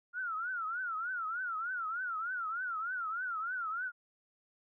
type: tone with vibrato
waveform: sine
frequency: 1389 Hz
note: F6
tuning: 10 cents flat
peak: -34 dBFS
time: 0.13-3.92 s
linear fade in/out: 50 ms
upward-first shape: triangle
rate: 3.3 Hz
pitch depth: 190 cents each way
effects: none